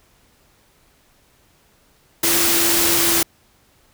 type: tone in noise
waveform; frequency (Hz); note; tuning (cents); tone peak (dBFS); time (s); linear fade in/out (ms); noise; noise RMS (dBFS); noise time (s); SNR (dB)
sine; 337.7; E4; +42; -24; 2.23-3.23; 5; white; -17; 2.23-3.23; -10
effects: pink hiss -57 dBFS RMS until 3.93 s